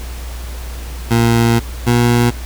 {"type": "tone pair in turn", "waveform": "20% pulse", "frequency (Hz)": [116.54, 119.82], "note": ["A#2", "A#2"], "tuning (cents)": [0, 48], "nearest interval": "unison", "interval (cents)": 48, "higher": "second", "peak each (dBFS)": -5, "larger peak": "neither", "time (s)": [[1.1, 1.6], [1.86, 2.31]], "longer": "first", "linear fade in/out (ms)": 20, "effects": ["added 60 Hz sine -24 dBFS peak until 2.45 s", "pink hiss -34 dBFS RMS until 2.45 s"]}